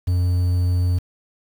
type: tone with quantisation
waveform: triangle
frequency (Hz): 89.3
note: F2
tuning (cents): +39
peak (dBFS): -14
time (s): 0.07-0.99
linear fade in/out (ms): 10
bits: 7
effects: none